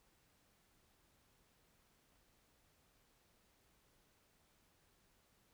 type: silence
effects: pink hiss -74 dBFS RMS until 5.53 s